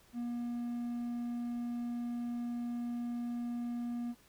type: tone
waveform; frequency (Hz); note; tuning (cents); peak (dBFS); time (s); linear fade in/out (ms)
triangle; 239.1; A#3; +44; -33; 0.13-4.15; 50
effects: pink hiss -64 dBFS RMS until 4.28 s